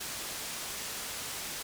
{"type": "low-pass noise", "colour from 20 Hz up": "white", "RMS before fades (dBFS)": -39, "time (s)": [0, 1.63], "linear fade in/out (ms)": 10, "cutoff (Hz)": 10000, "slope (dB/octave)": 12, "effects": []}